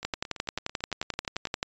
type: two click trains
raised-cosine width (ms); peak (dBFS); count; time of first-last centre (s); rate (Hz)
0.2; -23 / -11; 14 / 19; 0.03-1.471 / 0.05-1.629; 9.02 / 11.4
effects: resampled to 16000 Hz